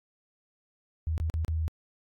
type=tone with dropouts; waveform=sine; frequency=80 Hz; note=D#2; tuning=49 cents sharp; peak=-26 dBFS; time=1.07-1.68 s; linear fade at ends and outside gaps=0 ms; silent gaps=1.179-1.2 / 1.299-1.34 / 1.448-1.481 s; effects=AAC 64 kbps